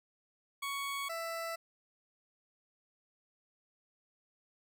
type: tone pair in turn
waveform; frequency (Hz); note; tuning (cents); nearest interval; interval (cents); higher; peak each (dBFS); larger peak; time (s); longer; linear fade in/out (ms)
20% pulse; 1115 / 663; C#6 / E5; +10 / +10; major sixth; 900; first; -31 / -32; first; 0.62-1.09 / 1.09-1.56; neither; 10
effects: none